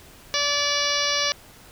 harmonic tone, 578 Hz, D5, 28 cents flat, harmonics 1 / 2 / 3 / 4 / 5 / 6 / 7 / 8 / 9 / 10, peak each -30 / -30 / -30 / -30 / -30 / -30 / -30 / -30 / -30 / -30 dBFS, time 0.34-1.32 s, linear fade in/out 0 ms, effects pink hiss -48 dBFS RMS until 1.71 s

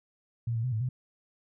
sine tone with pitch steps, 116.7 / 113.8 / 127.1 / 109.3 / 126.6 Hz, A#2 / A#2 / C3 / A2 / B2, +2 / -41 / -50 / -11 / +43 cents, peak -27 dBFS, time 0.47-0.89 s, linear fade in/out 5 ms, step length 84 ms, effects none

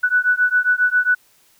sine beating tone pair, 1480 / 1487.4 Hz, F#6 / F#6, 0 / +9 cents, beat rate 7.4 Hz, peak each -17 dBFS, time 0.03-1.15 s, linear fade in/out 10 ms, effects white hiss -56 dBFS RMS until 1.59 s

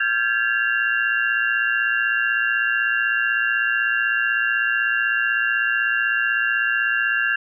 sine tone cluster, 1374 / 1587 / 1703 / 2763 Hz, F6 / G6 / G#6 / F7, -29 / +21 / +43 / -19 cents, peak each -29 / -21 / -22 / -27 dBFS, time 0-7.36 s, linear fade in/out 5 ms, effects none

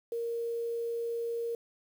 sine tone with quantisation, 466.2 Hz, A#4, in tune, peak -31 dBFS, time 0.12-1.55 s, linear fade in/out 2 ms, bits 9, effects none

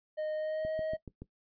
triangle tone with pitch glide, 617 to 630.3 Hz, D#5 to D#5, -15 to +22 cents, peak -30 dBFS, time 0.17-0.97 s, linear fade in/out 20 ms, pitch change +37 cents, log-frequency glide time 0.35-0.7 s
click train, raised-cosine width 3 ms, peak -30 dBFS, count 5, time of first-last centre 0.65-1.22 s, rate 7.02 Hz
effects noise-tail reverb RT60 0.1 s tail -17 dB re dry + resampled to 11025 Hz

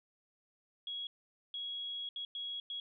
sine tone bursts at uneven times, 3322 Hz, G#7, in tune, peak -38 dBFS, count 5, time 0.87-1.07 / 1.54-2.09 / 2.16-2.25 / 2.35-2.6 / 2.7-2.8 s, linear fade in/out 2 ms, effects none

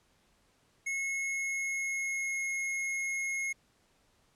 square tone with pitch glide, 2178 to 2162 Hz, C#7 to C#7, -31 to -44 cents, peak -32 dBFS, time 0.86-3.53 s, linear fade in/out 10 ms, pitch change -13 cents, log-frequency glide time 1.02-2.44 s, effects pink hiss -69 dBFS RMS until 4.35 s + low-pass 10000 Hz 12 dB/octave

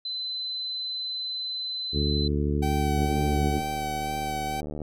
sine tone, 4040 Hz, B7, 39 cents sharp, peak -29 dBFS, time 0.05-2.28 s, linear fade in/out 5 ms
harmonic tone, 72.8 Hz, D2, 15 cents flat, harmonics 1 / 2 / 3 / 4 / 5 / 6, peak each -26 / -29 / -31 / -32 / -33 / -34 dBFS, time 1.92-3.62 s, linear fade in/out 50 ms
45% pulse tone with vibrato, 767 Hz, G5, 38 cents flat, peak -29 dBFS, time 2.62-4.61 s, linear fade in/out 10 ms, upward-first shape sine, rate 2.1 Hz, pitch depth 18 cents each way
click train, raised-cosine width 2 ms, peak -22 dBFS, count 139, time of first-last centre 2.98-4.818 s, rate 75.1 Hz
effects none

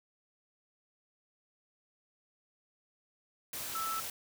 sine tone in noise, 1318.5 Hz, E6, in tune, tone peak -34 dBFS, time 3.75-4 s, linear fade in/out 2 ms, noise white, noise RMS -40 dBFS, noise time 3.53-4.1 s, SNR +3 dB, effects none

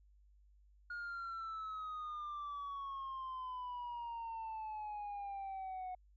sine exponential sweep, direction down, 1434 to 731 Hz, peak -39 dBFS, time 0.9-5.95 s, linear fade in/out 5 ms, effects tanh soft clip ceiling -40 dBFS + added 50 Hz sine -63 dBFS peak until 6.16 s

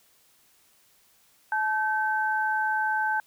sine tone pair together, 864.6 / 1545 Hz, A5 / G6, -31 / -26 cents, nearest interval minor seventh, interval 1005 cents, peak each -26 dBFS, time 1.52-3.2 s, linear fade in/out 2 ms, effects white hiss -62 dBFS RMS until 3.26 s

